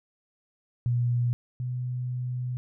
sine tone pair in turn, 121 / 124.91 Hz, B2 / B2, -35 / +20 cents, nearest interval minor second, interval 55 cents, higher second, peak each -22 / -28 dBFS, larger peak first, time 0.86-1.33 / 1.6-2.57 s, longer second, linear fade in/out 0 ms, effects none

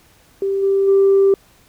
sine tone with level steps, 392 Hz, G4, in tune, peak -16 / -12 / -8 dBFS, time 0.42-1.34 s, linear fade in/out 2 ms, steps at 0.62 / 0.87 s, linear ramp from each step 20 ms, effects tanh soft clip ceiling -6 dBFS + pink hiss -52 dBFS RMS until 1.68 s

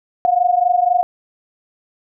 sine tone pair together, 704 / 728 Hz, F5 / F#5, +14 / -28 cents, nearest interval minor second, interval 58 cents, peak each -15 dBFS, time 0.25-1.03 s, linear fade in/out 0 ms, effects none

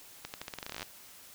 accelerating click train, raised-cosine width 0.2 ms, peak -21 dBFS, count 17, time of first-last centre 0.25-0.829 s, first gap 89 ms, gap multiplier 0.86, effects white hiss -53 dBFS RMS until 1.34 s

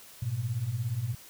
sine beating tone pair, 104.5 / 121.5 Hz, G#2 / B2, +11 / -28 cents, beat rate 17 Hz, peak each -34 / -30 dBFS, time 0.22-1.15 s, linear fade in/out 5 ms, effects white hiss -51 dBFS RMS until 1.29 s

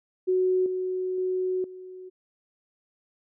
sine tone with level steps, 370 Hz, F#4, in tune, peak -20 / -26 / -24 / -39 dBFS, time 0.27-2.1 s, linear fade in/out 20 ms, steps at 0.66 / 1.18 / 1.64 s, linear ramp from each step 2 ms, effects none

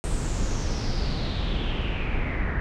brown noise with low-pass filter sweep, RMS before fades -26 dBFS, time 0.04-2.6 s, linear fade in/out 0 ms, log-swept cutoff 8700 to 1800 Hz, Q 5.2, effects none

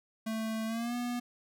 square tone with pitch glide, 221.5 to 242.9 Hz, A3 to B3, +12 to -29 cents, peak -33 dBFS, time 0.26-1.2 s, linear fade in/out 10 ms, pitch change +159 cents, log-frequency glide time 0.66-0.95 s, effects none

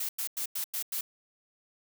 blue noise bursts, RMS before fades -33 dBFS, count 6, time 0-1.01 s, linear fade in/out 5 ms, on 90 ms, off 94 ms, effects none

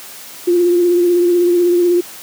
sine tone with vibrato, 350.6 Hz, F4, 7 cents sharp, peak -9 dBFS, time 0.47-2.01 s, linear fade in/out 10 ms, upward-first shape triangle, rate 16 Hz, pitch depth 35 cents each way, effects white hiss -34 dBFS RMS until 2.22 s + high-pass 150 Hz 12 dB/octave

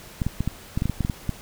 clicks, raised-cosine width 5 ms, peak -11 dBFS, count 12, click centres 0.218 / 0.266 / 0.406 / 0.476 / 0.775 / 0.821 / 0.856 / 0.897 / 1.007 / 1.049 / 1.098 / 1.293 s, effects pink hiss -44 dBFS RMS until 1.41 s

